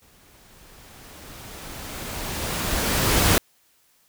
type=noise with exponential growth; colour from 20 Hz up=pink; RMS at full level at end=-17 dBFS; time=0.02-3.38 s; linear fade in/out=0 ms; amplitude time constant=730 ms; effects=white hiss -62 dBFS RMS until 4.08 s